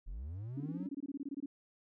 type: linear sweep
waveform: triangle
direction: up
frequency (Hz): 34.65 to 195.2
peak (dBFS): -38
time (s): 0.06-0.88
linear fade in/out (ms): 20
type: tone bursts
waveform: sine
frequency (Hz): 280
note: C#4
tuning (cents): +18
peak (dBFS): -37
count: 16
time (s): 0.57-1.46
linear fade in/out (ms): 5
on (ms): 35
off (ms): 22
effects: none